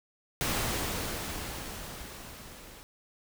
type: noise with level ramp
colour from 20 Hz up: pink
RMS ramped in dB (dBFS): -29 to -50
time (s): 0.41-2.83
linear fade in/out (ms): 0
effects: none